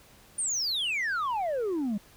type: exponential sweep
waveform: sine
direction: down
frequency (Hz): 9397 to 193.9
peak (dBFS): -24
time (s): 0.38-1.98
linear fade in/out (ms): 10
effects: tanh soft clip ceiling -26 dBFS + pink hiss -56 dBFS RMS until 2.16 s